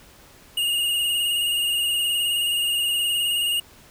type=tone with vibrato; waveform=square; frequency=2845 Hz; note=F7; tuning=31 cents sharp; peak=-21 dBFS; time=0.57-3.6 s; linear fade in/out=5 ms; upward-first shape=triangle; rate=19 Hz; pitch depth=41 cents each way; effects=pink hiss -50 dBFS RMS until 3.9 s